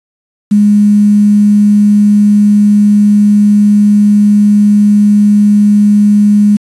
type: tone with quantisation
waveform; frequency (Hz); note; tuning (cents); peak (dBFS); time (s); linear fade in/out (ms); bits
sine; 206.9; G#3; -6; -3; 0.51-6.57; 10; 5
effects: resampled to 24000 Hz